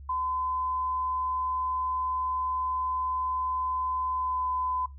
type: tone with pitch glide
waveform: sine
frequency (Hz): 1019 to 1012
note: C6 to B5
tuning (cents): -46 to +42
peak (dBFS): -27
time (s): 0.09-4.86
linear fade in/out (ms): 5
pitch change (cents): -12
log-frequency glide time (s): 4.12-4.44
effects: noise-tail reverb RT60 0.2 s tail -18 dB re dry + added 69 Hz sine -42 dBFS peak until 4.98 s